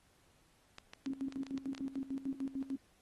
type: clicks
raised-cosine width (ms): 0.2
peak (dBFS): -30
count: 8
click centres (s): 0.784 / 0.935 / 1.061 / 1.324 / 1.467 / 1.577 / 1.749 / 1.779
type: tone with tremolo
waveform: sine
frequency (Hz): 270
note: C#4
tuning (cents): -45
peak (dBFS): -35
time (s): 1.06-2.76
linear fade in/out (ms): 5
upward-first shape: square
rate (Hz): 6.7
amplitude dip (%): 80
effects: pink hiss -70 dBFS RMS until 3.01 s + AAC 32 kbps